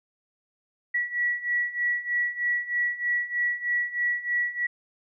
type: beating tone pair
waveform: sine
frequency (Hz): 1935 / 1938.2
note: B6 / B6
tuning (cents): -36 / -33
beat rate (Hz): 3.2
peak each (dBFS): -29 / -26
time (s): 0.94-4.67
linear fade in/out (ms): 10
effects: none